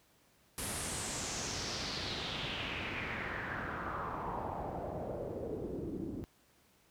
pink noise with low-pass filter sweep, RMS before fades -39 dBFS, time 0.58-6.24 s, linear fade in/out 0 ms, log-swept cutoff 11000 to 280 Hz, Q 3.5, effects pink hiss -68 dBFS RMS until 6.9 s + high-pass 60 Hz 12 dB/octave

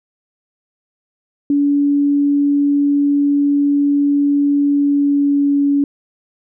sine tone with pitch glide, 285.7 to 283.4 Hz, D4 to C#4, -48 to +38 cents, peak -11 dBFS, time 1.5-5.84 s, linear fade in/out 2 ms, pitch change -14 cents, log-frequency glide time 4.68-5.62 s, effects none

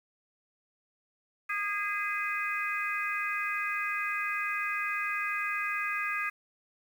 harmonic tone with a mistuned harmonic, 409.6 Hz, G#4, 24 cents flat, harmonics 3 / 4 / 5 / 6, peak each -35 / -35 / -35 / -35 dBFS, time 1.49-6.3 s, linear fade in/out 10 ms, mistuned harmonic 6, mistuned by +32 cents, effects 9-bit

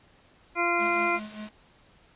harmonic tone, 345.4 Hz, F4, 19 cents flat, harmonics 1 / 2 / 3 / 4 / 6 / 7, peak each -30 / -30 / -30 / -30 / -30 / -30 dBFS, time 0.55-1.2 s, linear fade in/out 50 ms
square tone with tremolo, 212.7 Hz, G#3, 42 cents sharp, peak -36 dBFS, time 0.78-1.51 s, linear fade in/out 50 ms, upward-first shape sine, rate 5.1 Hz, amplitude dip 75%
white noise, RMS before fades -44 dBFS, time 0.8-1.49 s, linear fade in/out 2 ms
effects pink hiss -59 dBFS RMS until 2.15 s + resampled to 8000 Hz

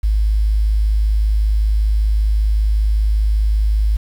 sine tone with quantisation, 52.6 Hz, G#1, 23 cents sharp, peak -12 dBFS, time 0.03-3.97 s, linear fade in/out 10 ms, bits 7, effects none

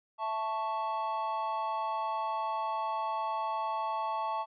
triangle chord, A major, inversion second, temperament equal, 659.3 / 880 / 1108.7 Hz, E5 / A5 / C#6, 0 / 0 / 0 cents, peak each -37 / -31 / -34 dBFS, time 0.18-4.46 s, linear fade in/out 50 ms, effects resampled to 11025 Hz

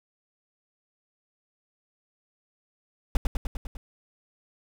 brown noise with echo, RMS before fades -18 dBFS, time 3.15-3.17 s, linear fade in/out 2 ms, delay 100 ms, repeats 6, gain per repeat -3 dB, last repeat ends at 3.77 s, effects none

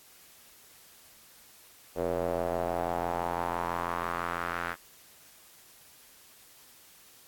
square tone with band-pass filter sweep, 43 Hz, F1, 26 cents flat, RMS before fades -32 dBFS, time 1.95-4.76 s, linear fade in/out 50 ms, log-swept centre 510 to 1500 Hz, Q 3.1, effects white hiss -56 dBFS RMS until 7.27 s + AAC 64 kbps

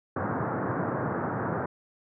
pink band-pass noise, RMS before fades -30 dBFS, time 0.16-1.66 s, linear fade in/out 5 ms, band 100 to 1600 Hz, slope 48 dB/octave, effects none

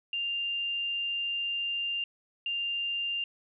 sine tone pair in turn, 2794 / 2794 Hz, F7 / F7, 0 / 0 cents, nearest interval unison, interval 0 cents, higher neither, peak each -29 / -29 dBFS, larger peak neither, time 0.13-2.04 / 2.46-3.24 s, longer first, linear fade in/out 2 ms, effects none

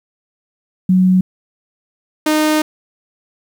sine / sawtooth tone pair in turn, 185.1 / 307.5 Hz, F#3 / D#4, +1 / -20 cents, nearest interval major sixth, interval 879 cents, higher second, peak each -8 dBFS, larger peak neither, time 0.89-1.21 / 2.26-2.62 s, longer second, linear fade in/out 5 ms, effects 8-bit

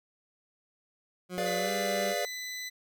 20% pulse tone with pitch glide, 181.1 to 196.35 Hz, F#3 to G3, -37 to +3 cents, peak -30 dBFS, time 1.29-2.15 s, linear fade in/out 50 ms, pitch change +140 cents, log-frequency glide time 1.57-1.71 s
square chord, G# diminished seventh, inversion none, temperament equal, 415.3 / 493.9 / 587.3 / 698.5 Hz, G#4 / B4 / D5 / F5, 0 / 0 / 0 / 0 cents, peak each -39 / -38 / -34 / -35 dBFS, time 1.38-2.25 s, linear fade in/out 0 ms
20% pulse tone, 2002 Hz, B6, 23 cents sharp, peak -31 dBFS, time 1.45-2.7 s, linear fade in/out 20 ms
effects none

